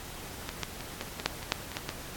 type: clicks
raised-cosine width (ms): 0.2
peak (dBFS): -16 / -11 / -21 / -17 / -18 / -6 / -23 / -6 / -22 / -15 / -15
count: 11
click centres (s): 0.491 / 0.633 / 0.807 / 1.011 / 1.199 / 1.26 / 1.429 / 1.521 / 1.717 / 1.769 / 1.891
effects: pink hiss -43 dBFS RMS until 2.16 s + AAC 64 kbps